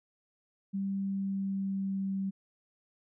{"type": "tone with pitch glide", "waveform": "sine", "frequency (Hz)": [195.8, 193.77], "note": ["G3", "G3"], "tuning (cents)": [-2, -20], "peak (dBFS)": -30, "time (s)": [0.73, 2.31], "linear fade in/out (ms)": 20, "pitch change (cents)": -18, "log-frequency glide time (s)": [0.94, 2.13], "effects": []}